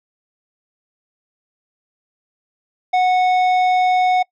triangle tone with tanh clipping, 735 Hz, F#5, 12 cents flat, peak -14 dBFS, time 2.93-4.23 s, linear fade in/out 10 ms, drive 14 dB, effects noise-tail reverb RT60 0.1 s tail -24 dB re dry

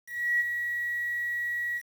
sine tone with ADSR envelope, 1921 Hz, B6, 48 cents flat, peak -21 dBFS, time 0.06-1.82 s, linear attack 340 ms, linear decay 25 ms, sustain -7 dB, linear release 58 ms, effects 8-bit

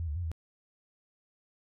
sine tone with pitch steps, 83.9 / 73.4 / 88.4 / 81 Hz, E2 / D2 / F2 / E2, +31 / 0 / +22 / -30 cents, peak -31 dBFS, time 0-0.316 s, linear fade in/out 0 ms, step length 79 ms, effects none

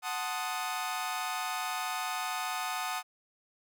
sawtooth chord, F# diminished seventh, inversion none, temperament equal, 740 / 880 / 1046.5 / 1244.5 Hz, F#5 / A5 / C6 / Eb6, 0 / 0 / 0 / 0 cents, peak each -33 / -35 / -39 / -33 dBFS, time 0.02-3.03 s, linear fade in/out 50 ms, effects none

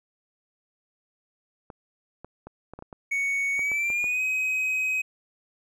clicks, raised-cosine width 1 ms, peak -26 dBFS, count 11, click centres 1.702 / 2.246 / 2.47 / 2.736 / 2.79 / 2.824 / 2.928 / 3.593 / 3.717 / 3.902 / 4.042 s
triangle tone with pitch glide, 2226 to 2528 Hz, C#7 to D#7, +7 to +27 cents, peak -22 dBFS, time 3.11-5.02 s, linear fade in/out 10 ms, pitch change +220 cents, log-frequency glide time 3.55-4.22 s
effects none

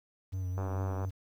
triangle tone with vibrato, 92.5 Hz, F#2, in tune, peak -30 dBFS, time 0.32-1.11 s, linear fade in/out 20 ms, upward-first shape sine, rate 4.4 Hz, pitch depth 34 cents each way
click train, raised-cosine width 1 ms, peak -25 dBFS, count 46, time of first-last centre 0.58-1.048 s, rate 96.1 Hz
effects 10-bit

